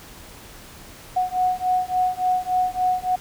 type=beating tone pair; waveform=sine; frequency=733 / 736.5 Hz; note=F#5 / F#5; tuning=-16 / -8 cents; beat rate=3.5 Hz; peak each=-22 dBFS; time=1.16-3.16 s; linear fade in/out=10 ms; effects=pink hiss -43 dBFS RMS until 3.2 s